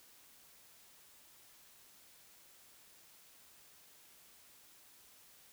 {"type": "silence", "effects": ["white hiss -62 dBFS RMS until 5.52 s"]}